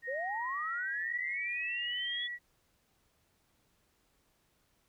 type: tone with pitch glide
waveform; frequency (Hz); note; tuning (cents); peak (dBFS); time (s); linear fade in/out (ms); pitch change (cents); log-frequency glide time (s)
sine; 1864.7 to 1933.8; A#6 to B6; 0 to -37; -37; 0.02-2.39; 50; +63; 0.13-1.09
type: linear sweep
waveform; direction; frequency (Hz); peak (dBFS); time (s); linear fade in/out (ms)
sine; up; 487.2 to 3432; -35; 0.07-2.28; 20
effects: pink hiss -73 dBFS RMS until 4.88 s